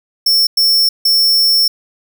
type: tone bursts at uneven times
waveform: 45% pulse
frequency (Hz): 5400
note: E8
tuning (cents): +41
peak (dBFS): -9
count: 3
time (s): 0.26-0.47 / 0.57-0.89 / 1.05-1.68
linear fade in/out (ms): 5
effects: none